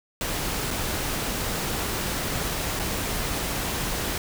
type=noise with dropouts; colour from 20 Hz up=pink; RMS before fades=-28 dBFS; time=0.21-4.18 s; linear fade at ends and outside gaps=1 ms; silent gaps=0.706-0.71 / 2.792-2.796 s; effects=none